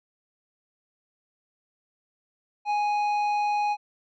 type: tone with tanh clipping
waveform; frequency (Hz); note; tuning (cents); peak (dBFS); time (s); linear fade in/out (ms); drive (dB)
sine; 830.6; G#5; 0; -24; 2.65-3.77; 50; 9
effects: none